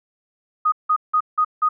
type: tone bursts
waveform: sine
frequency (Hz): 1244.5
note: D#6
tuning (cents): 0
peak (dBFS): -14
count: 5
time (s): 0.65-1.69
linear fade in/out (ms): 10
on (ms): 72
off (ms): 170
effects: none